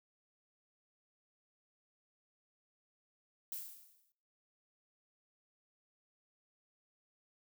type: noise with exponential decay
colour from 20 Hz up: violet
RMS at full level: -40 dBFS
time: 3.52-4.12 s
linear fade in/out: 1 ms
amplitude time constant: 130 ms
effects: noise-tail reverb RT60 0.8 s tail -25 dB re dry